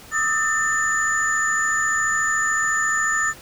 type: tone cluster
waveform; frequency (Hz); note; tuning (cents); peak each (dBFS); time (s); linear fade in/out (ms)
sine; 1222 / 1296 / 1789 / 6980; D#6 / E6 / A6 / A8; -32 / -30 / +28 / -15; -28 / -26 / -20 / -27; 0.11-3.34; 50
effects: pink hiss -43 dBFS RMS until 3.41 s